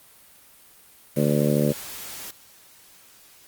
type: harmonic tone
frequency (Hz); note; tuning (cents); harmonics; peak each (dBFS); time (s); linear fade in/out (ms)
73.42; D2; 0; 2 / 3 / 4 / 5 / 6 / 7 / 8; -23 / -23 / -28 / -29 / -29 / -27 / -28; 1.16-1.73; 20
type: noise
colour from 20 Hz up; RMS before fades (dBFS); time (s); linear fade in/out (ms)
white; -37; 1.16-2.31; 5
effects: white hiss -52 dBFS RMS until 3.47 s + Opus 32 kbps